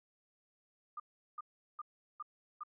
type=tone bursts; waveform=sine; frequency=1212 Hz; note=D#6; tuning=46 cents flat; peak=-40 dBFS; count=5; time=0.97-2.635 s; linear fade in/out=5 ms; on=29 ms; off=380 ms; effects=none